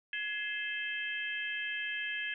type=harmonic tone with a mistuned harmonic; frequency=523.3 Hz; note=C5; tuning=in tune; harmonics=3 / 4 / 5 / 6; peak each=-37 / -42 / -39 / -42 dBFS; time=0.13-2.34 s; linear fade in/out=2 ms; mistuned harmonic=3; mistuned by=+120 cents; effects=none

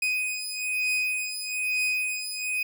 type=beating tone pair; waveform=40% pulse; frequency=2500 / 2501.1 Hz; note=D#7 / D#7; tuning=+8 / +8 cents; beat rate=1.1 Hz; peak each=-28 dBFS; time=0.02-2.63 s; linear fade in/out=5 ms; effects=none

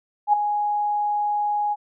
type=tone with ADSR envelope; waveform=sine; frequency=830.6 Hz; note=G#5; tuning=in tune; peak=-11 dBFS; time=0.27-1.76 s; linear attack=63 ms; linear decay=5 ms; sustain=-9 dB; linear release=37 ms; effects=none

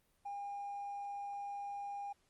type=tone with hard clipping; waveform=triangle; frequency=807 Hz; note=G#5; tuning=50 cents flat; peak=-40 dBFS; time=0.25-2.13 s; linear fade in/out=10 ms; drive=2 dB; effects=pink hiss -75 dBFS RMS until 2.29 s + Opus 32 kbps

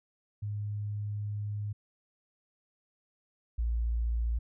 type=tone pair in turn; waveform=sine; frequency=103.83 / 57.52 Hz; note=G#2 / A#1; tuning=0 / -22 cents; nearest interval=minor seventh; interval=1022 cents; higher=first; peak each=-32 / -27 dBFS; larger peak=second; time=0.42-1.73 / 3.58-4.39 s; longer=first; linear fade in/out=10 ms; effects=none

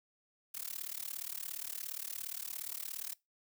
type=noise with amplitude modulation; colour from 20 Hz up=blue; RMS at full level=-38 dBFS; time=0.54-3.14 s; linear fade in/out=10 ms; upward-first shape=sine; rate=37.2 Hz; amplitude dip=100%; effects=noise-tail reverb RT60 0.2 s tail -22 dB re dry

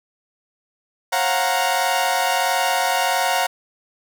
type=chord; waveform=sawtooth; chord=Gb major seventh; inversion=second; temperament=equal with one note detuned; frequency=542 / 698.5 / 740 / 932.3 Hz; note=Db5 / F5 / Gb5 / Bb5; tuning=-39 / 0 / 0 / 0 cents; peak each=-23 / -20 / -18 / -19 dBFS; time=1.12-3.47 s; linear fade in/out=10 ms; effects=none

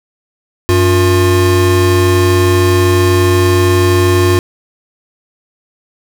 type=tone pair together; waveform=square; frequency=94.5 / 356 Hz; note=F#2 / F4; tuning=+37 / +33 cents; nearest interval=octave + major seventh; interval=2296 cents; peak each=-11 dBFS; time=0.69-4.39 s; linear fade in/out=0 ms; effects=none

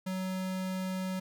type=tone; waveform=square; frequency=187 Hz; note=F#3; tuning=19 cents sharp; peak=-33 dBFS; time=0.06-1.2 s; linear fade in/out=10 ms; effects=none

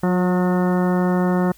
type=harmonic tone with a mistuned harmonic; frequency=181.3 Hz; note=F#3; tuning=35 cents flat; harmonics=1 / 2 / 3 / 4 / 5 / 6 / 7 / 8 / 10; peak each=-17 / -23 / -27 / -29 / -31 / -33 / -34 / -35 / -37 dBFS; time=0.03-1.52 s; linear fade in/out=5 ms; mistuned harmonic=2; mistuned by=-25 cents; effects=added 50 Hz sine -52 dBFS peak until 1.57 s + white hiss -52 dBFS RMS until 1.57 s

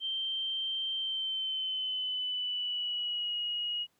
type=tone with pitch glide; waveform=sine; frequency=3136 to 2892 Hz; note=G7 to F#7; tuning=0 to -40 cents; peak=-31 dBFS; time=0-3.87 s; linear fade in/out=50 ms; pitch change=-140 cents; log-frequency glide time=0.95-3.35 s; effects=pink hiss -73 dBFS RMS until 3.99 s + high-pass 100 Hz 12 dB/octave

